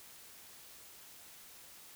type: silence
effects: white hiss -55 dBFS RMS until 1.95 s